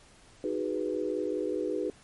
sine chord, G# minor seventh, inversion second, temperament equal, 311.1 / 370 / 415.3 / 493.9 Hz, D#4 / F#4 / G#4 / B4, 0 / 0 / 0 / 0 cents, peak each -34 dBFS, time 0.44-1.9 s, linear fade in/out 2 ms, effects pink hiss -57 dBFS RMS until 2.03 s + MP3 48 kbps

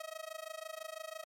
sawtooth tone with amplitude modulation, 636 Hz, D#5, 38 cents sharp, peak -35 dBFS, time 0-1.24 s, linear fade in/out 5 ms, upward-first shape sine, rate 26 Hz, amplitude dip 95%, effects MP3 64 kbps

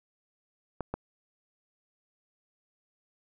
clicks, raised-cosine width 1 ms, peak -18 dBFS, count 2, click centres 0.807 / 0.94 s, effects none

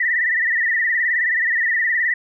sine tone with vibrato, 1889 Hz, A#6, 22 cents sharp, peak -16 dBFS, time 0-2.14 s, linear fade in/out 5 ms, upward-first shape sine, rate 19 Hz, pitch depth 99 cents each way, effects none

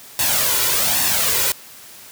white noise with flanger, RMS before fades -18 dBFS, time 0.19-1.52 s, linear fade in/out 2 ms, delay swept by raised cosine 1.1 to 2.1 ms, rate 1.2 Hz, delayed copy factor +0.6, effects white hiss -41 dBFS RMS until 2.11 s + high-pass 60 Hz 12 dB/octave

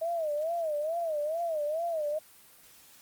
sine tone with vibrato, 635 Hz, D#5, 35 cents sharp, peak -28 dBFS, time 0.01-2.19 s, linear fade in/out 10 ms, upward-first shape sine, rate 2.3 Hz, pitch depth 140 cents each way, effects white hiss -56 dBFS RMS until 3.01 s + Opus 24 kbps

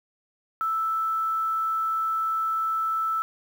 sine tone with quantisation, 1318.5 Hz, E6, in tune, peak -23 dBFS, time 0.61-3.22 s, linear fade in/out 0 ms, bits 8, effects none

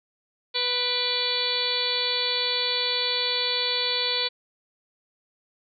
harmonic tone with a mistuned harmonic, 493.9 Hz, B4, in tune, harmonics 1 / 2 / 3 / 4 / 5 / 6 / 7 / 8 / 9, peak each -33 / -36 / -39 / -37 / -33 / -36 / -29 / -28 / -29 dBFS, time 0.54-4.29 s, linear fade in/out 20 ms, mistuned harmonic 5, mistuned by -56 cents, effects none

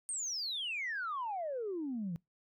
sine exponential sweep, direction down, 8870 to 161.1 Hz, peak -34 dBFS, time 0.09-2.16 s, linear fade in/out 0 ms, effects noise-tail reverb RT60 0.2 s tail -25 dB re dry + tanh soft clip ceiling -31 dBFS

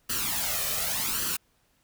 white noise with flanger, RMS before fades -29 dBFS, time 0.09-1.37 s, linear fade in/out 10 ms, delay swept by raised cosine 0.66 to 1.66 ms, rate 0.87 Hz, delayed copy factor +0.7, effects pink hiss -68 dBFS RMS until 1.83 s

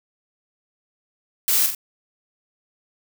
blue noise with echo, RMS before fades -19 dBFS, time 1.48-1.66 s, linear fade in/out 0 ms, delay 44 ms, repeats 2, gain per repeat -6 dB, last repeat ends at 1.748 s, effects none

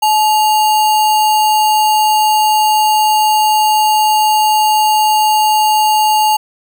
sine tone with sample-and-hold, 858 Hz, A5, 44 cents flat, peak -8 dBFS, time 0.02-6.37 s, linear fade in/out 10 ms, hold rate 3675 Hz, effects none

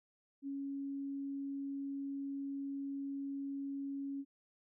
sine tone, 277.2 Hz, C#4, in tune, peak -38 dBFS, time 0.42-4.25 s, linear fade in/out 50 ms, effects none

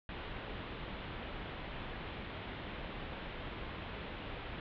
pink low-pass noise, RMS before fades -44 dBFS, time 0.09-4.6 s, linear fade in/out 2 ms, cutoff 3600 Hz, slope 48 dB/octave, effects none

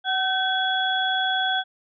sine tone cluster, 753 / 1535 / 3367 Hz, F#5 / G6 / G#7, +30 / -37 / +23 cents, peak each -25 dBFS, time 0.04-1.64 s, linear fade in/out 50 ms, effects none

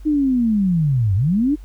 sine linear two-way sweep, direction down then up, 311.1 to 90.4 to 311.1 Hz, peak -14 dBFS, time 0.05-1.56 s, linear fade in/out 20 ms, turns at 1.15 s, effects added 48 Hz sine -34 dBFS peak until 1.64 s + pink hiss -56 dBFS RMS until 1.64 s

